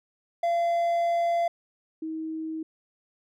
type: tone pair in turn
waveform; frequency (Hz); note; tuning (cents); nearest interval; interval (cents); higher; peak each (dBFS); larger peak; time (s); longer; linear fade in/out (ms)
triangle / sine; 684 / 318.2; F5 / D#4; -36 / +39; octave + minor second; 1325; first; -20 / -30; first; 0.43-1.48 / 2.02-2.63; first; 5
effects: none